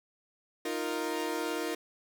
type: chord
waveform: sawtooth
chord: Eb suspended second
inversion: none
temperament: equal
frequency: 311.1 / 349.2 / 466.2 Hz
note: Eb4 / F4 / Bb4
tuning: 0 / 0 / 0 cents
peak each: -32 dBFS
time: 0.65-1.75 s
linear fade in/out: 5 ms
effects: none